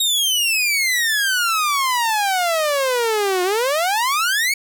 sawtooth exponential two-way sweep, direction down then up, 3793 to 354.7 to 2270 Hz, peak -13 dBFS, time 0-4.54 s, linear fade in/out 5 ms, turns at 3.43 s, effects none

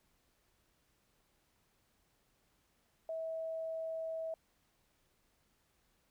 sine tone, 648 Hz, E5, 30 cents flat, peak -37 dBFS, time 3.09-4.34 s, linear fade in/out 2 ms, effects pink hiss -75 dBFS RMS until 6.1 s

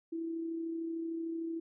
sine tone with amplitude modulation, 329.6 Hz, E4, in tune, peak -33 dBFS, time 0.12-1.6 s, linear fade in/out 10 ms, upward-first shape sine, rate 33.3 Hz, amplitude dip 35%, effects none

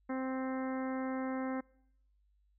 harmonic tone, 261.6 Hz, C4, in tune, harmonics 1 / 2 / 3 / 4 / 5 / 6 / 7 / 8, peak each -35 / -41 / -45 / -47 / -49 / -51 / -52 / -53 dBFS, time 0.09-1.61 s, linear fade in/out 10 ms, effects noise-tail reverb RT60 0.8 s tail -26 dB re dry + added 50 Hz sine -68 dBFS peak until 2.58 s

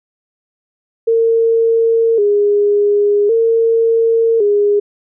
sine tone with vibrato, 432.8 Hz, A4, 29 cents flat, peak -9 dBFS, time 1.07-4.8 s, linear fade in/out 10 ms, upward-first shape square, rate 0.45 Hz, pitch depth 91 cents each way, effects none

